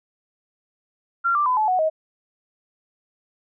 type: tone with pitch steps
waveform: sine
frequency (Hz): 1377 / 1178.2 / 1008 / 862.5 / 737.9 / 631.4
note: F6 / D6 / B5 / A5 / F#5 / D#5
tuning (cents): -25 / +5 / +35 / -35 / -5 / +25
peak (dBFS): -17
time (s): 1.24-1.9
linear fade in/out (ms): 20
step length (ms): 110
effects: none